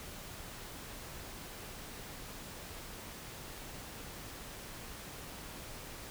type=silence; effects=pink hiss -47 dBFS RMS until 6.1 s